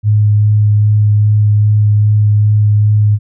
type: tone with vibrato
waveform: sine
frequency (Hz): 105.2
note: G#2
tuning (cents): +23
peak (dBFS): -6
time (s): 0.03-3.19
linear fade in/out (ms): 50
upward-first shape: sine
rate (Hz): 2.5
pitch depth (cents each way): 10
effects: none